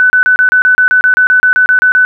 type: tone bursts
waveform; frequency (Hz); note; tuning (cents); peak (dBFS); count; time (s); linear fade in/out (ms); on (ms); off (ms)
sine; 1500; F#6; +23; -4; 16; 0-2.05; 0; 100; 30
effects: none